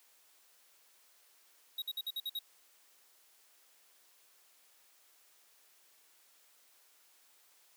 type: tone bursts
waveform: square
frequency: 3806 Hz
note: A#7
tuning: 35 cents sharp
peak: -36 dBFS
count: 7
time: 1.78-2.391 s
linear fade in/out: 5 ms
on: 41 ms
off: 54 ms
effects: white hiss -66 dBFS RMS until 7.76 s + high-pass 400 Hz 12 dB/octave